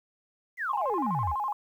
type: exponential sweep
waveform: sine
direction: down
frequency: 2130 to 63.2 Hz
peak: -28 dBFS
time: 0.57-1.35 s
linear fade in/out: 50 ms
type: tone with vibrato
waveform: sine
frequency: 939 Hz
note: A#5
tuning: 12 cents sharp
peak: -27 dBFS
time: 0.69-1.53 s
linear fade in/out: 5 ms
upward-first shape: square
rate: 12 Hz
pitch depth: 210 cents each way
effects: tanh soft clip ceiling -18 dBFS + 10-bit